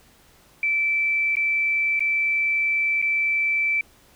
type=tone with dropouts; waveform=sine; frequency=2325 Hz; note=D7; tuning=18 cents flat; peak=-19 dBFS; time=0.63-3.81 s; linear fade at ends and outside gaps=2 ms; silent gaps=1.355-1.368 / 1.994-2.005 / 3.017-3.024 s; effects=pink hiss -55 dBFS RMS until 4.15 s